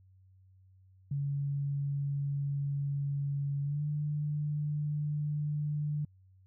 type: tone with pitch glide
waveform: sine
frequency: 141.1 to 148.54 Hz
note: C#3 to D3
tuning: +31 to +20 cents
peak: -30 dBFS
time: 1.11-6.05 s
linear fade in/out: 5 ms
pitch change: +89 cents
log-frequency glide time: 3.63-3.83 s
effects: added 94 Hz sine -58 dBFS peak until 6.46 s